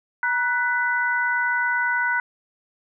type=tone cluster; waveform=sine; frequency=956 / 1486 / 1993 Hz; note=A#5 / F#6 / B6; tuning=+43 / +7 / +15 cents; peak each=-26 / -21 / -28 dBFS; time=0.23-2.2 s; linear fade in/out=2 ms; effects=none